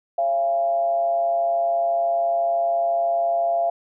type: tone with frequency modulation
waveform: sine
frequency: 683 Hz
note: F5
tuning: 39 cents flat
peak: -18 dBFS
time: 0.18-3.7 s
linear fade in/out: 5 ms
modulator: 134 Hz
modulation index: 0.42
effects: none